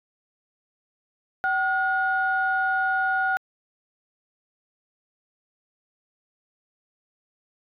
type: tone pair together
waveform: sine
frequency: 762.8 / 1440 Hz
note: G5 / F#6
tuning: -47 / -47 cents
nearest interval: major seventh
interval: 1100 cents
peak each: -24 / -22 dBFS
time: 1.44-3.37 s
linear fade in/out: 0 ms
effects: tanh soft clip ceiling -13 dBFS